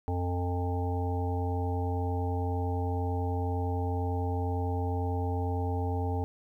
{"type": "harmonic tone", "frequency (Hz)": 88.9, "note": "F2", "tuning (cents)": 31, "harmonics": [1, 3, 5, 7, 9, 10], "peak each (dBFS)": [-29, -37, -37, -45, -37, -45], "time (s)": [0.08, 6.24], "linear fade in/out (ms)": 0, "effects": ["11-bit"]}